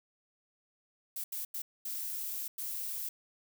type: noise bursts at uneven times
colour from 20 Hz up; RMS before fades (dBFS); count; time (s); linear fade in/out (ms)
violet; -38; 5; 1.16-1.24 / 1.32-1.45 / 1.54-1.62 / 1.85-2.48 / 2.58-3.09; 5
effects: none